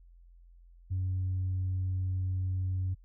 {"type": "tone", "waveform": "sine", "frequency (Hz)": 92.9, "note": "F#2", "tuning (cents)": 7, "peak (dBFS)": -27, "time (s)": [0.9, 2.95], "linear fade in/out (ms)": 20, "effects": ["tanh soft clip ceiling -26 dBFS", "added 43 Hz sine -53 dBFS peak until 3.04 s"]}